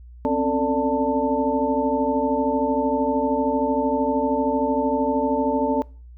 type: tone cluster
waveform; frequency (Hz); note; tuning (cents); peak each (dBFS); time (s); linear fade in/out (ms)
sine; 258.7 / 271.7 / 446.1 / 585 / 889; C4 / C#4 / A4 / D5 / A5; -19 / -35 / +24 / -7 / +18; -25; 0.25-5.82; 0
effects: noise-tail reverb RT60 0.4 s tail -23 dB re dry + added 60 Hz sine -40 dBFS peak until 6.17 s